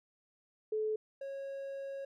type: tone pair in turn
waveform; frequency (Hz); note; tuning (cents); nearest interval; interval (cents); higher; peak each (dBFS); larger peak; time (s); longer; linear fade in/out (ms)
sine / triangle; 432 / 548.4; A4 / C#5; -32 / -19; major third; 413; second; -31 / -37; first; 0.72-0.96 / 1.21-2.05; second; 5
effects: none